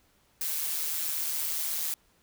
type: noise with amplitude modulation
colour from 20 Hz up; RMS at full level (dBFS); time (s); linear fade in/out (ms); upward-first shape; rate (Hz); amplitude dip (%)
blue; -29; 0.41-1.94; 2; sine; 156; 50
effects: pink hiss -66 dBFS RMS until 2.22 s